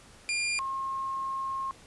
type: tone pair in turn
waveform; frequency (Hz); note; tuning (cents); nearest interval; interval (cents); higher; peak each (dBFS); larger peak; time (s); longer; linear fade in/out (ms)
sawtooth / sine; 2400 / 1073.7; D7 / C6; +37 / +44; octave + major second; 1393; first; -24 / -30; first; 0.29-0.59 / 0.59-1.71; second; 0
effects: pink hiss -54 dBFS RMS until 1.86 s + resampled to 24000 Hz